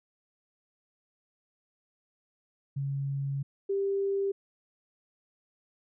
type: tone pair in turn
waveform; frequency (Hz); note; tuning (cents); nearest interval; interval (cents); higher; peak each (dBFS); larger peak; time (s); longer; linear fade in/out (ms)
sine; 138.59 / 394.6; C#3 / G4; 0 / +11; octave + tritone; 1811; second; -29 / -26; second; 2.76-3.43 / 3.69-4.32; first; 10
effects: none